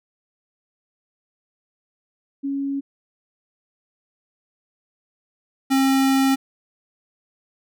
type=tone pair in turn; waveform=sine / square; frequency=277.2 / 268.7 Hz; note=C#4 / C4; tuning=0 / +46 cents; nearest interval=minor second; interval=54 cents; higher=first; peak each=-22 / -16 dBFS; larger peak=second; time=2.43-2.81 / 5.7-6.36 s; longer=second; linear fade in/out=20 ms; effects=none